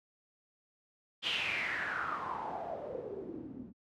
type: noise with low-pass filter sweep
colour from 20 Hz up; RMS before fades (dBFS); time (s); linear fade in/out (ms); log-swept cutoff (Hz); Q
white; -38; 1.22-3.73; 50; 3300 to 220; 6.5
effects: high-pass 80 Hz 12 dB/octave